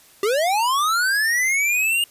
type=linear sweep; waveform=square; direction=up; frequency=383.8 to 2856 Hz; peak=-18 dBFS; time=0.23-2.04 s; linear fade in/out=2 ms; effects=white hiss -51 dBFS RMS until 2.1 s + resampled to 32000 Hz